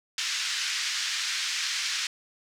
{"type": "band-pass noise", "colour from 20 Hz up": "white", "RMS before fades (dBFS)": -30, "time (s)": [0.18, 2.07], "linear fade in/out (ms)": 2, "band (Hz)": [1500, 6000], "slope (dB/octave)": 24, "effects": []}